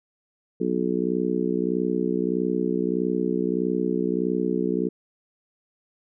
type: harmonic tone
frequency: 61.6 Hz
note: B1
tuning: 4 cents flat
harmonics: 3 / 4 / 5 / 6 / 7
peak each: -28 / -28 / -28 / -28 / -28 dBFS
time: 0.6-4.89 s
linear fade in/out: 10 ms
effects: none